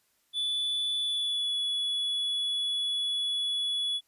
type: tone with pitch glide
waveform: triangle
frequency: 3467 to 3400 Hz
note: A7 to G#7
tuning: -26 to +40 cents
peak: -26 dBFS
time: 0.33-4.01 s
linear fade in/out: 50 ms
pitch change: -34 cents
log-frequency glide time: 0.97-1.56 s
effects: white hiss -71 dBFS RMS until 4.07 s + resampled to 32000 Hz